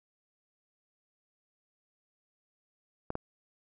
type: clicks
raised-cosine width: 1 ms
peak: -20 dBFS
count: 2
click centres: 3.104 / 3.154 s
effects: none